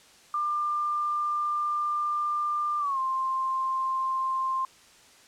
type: tone with pitch glide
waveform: sine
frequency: 1195 to 1052.4 Hz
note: D6 to C6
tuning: +30 to +10 cents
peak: -25 dBFS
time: 0.34-4.65 s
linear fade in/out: 2 ms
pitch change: -220 cents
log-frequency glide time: 2.79-2.99 s
effects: white hiss -55 dBFS RMS until 5.27 s + low-pass 8000 Hz 12 dB/octave